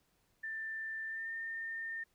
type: tone with pitch glide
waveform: sine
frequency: 1779 to 1814.3 Hz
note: A6 to A#6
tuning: +19 to -47 cents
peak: -38 dBFS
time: 0.43-2.04 s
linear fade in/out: 10 ms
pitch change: +34 cents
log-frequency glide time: 1.06-1.31 s
effects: pink hiss -75 dBFS RMS until 2.14 s